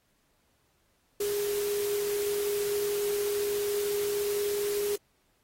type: tone in noise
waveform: sine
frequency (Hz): 410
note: G#4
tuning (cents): -22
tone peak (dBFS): -27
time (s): 1.2-4.96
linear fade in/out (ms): 5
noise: white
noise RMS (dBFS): -38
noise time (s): 1.2-4.96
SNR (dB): +8
effects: pink hiss -71 dBFS RMS until 5.43 s + AAC 48 kbps